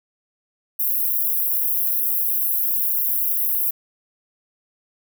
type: high-pass noise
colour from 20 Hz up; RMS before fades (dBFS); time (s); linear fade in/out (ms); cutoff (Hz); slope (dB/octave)
pink; -21; 0.79-3.71; 10; 12000; 48
effects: none

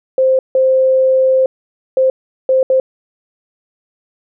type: tone bursts at uneven times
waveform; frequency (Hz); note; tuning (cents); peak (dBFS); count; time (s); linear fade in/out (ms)
sine; 523.3; C5; 0; -8; 5; 0.18-0.39 / 0.55-1.46 / 1.97-2.1 / 2.49-2.63 / 2.7-2.8; 2
effects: none

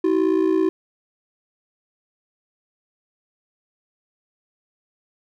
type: ring-modulated tone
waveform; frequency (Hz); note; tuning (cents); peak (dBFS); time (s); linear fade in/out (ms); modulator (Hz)
triangle; 349.4; F4; +1; -11; 0.04-0.69; 0; 29.2
effects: none

